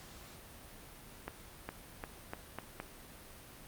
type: accelerating click train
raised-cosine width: 0.5 ms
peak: -24 dBFS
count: 6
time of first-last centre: 1.28-2.801 s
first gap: 410 ms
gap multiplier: 0.85
effects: pink hiss -53 dBFS RMS until 3.67 s + Opus 48 kbps